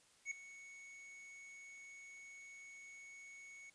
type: tone with ADSR envelope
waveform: square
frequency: 2218 Hz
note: C#7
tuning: in tune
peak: -38 dBFS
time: 0.25-3.7 s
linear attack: 62 ms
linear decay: 3 ms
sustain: -16 dB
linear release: 5 ms
effects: white hiss -69 dBFS RMS until 3.74 s + resampled to 22050 Hz